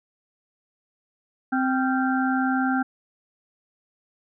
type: harmonic tone with a mistuned harmonic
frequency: 260.8 Hz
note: C4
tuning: 5 cents flat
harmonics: 1 / 3 / 5 / 6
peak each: -22 / -27 / -29 / -30 dBFS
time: 1.52-2.83 s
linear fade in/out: 10 ms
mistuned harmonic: 5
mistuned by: +100 cents
effects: none